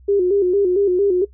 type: tone with vibrato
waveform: sine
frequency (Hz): 381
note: G4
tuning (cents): -49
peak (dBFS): -13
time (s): 0.08-1.25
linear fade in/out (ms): 10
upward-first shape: square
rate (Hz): 4.4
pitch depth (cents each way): 92
effects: noise-tail reverb RT60 0.1 s tail -18 dB re dry + added 63 Hz sine -43 dBFS peak until 1.33 s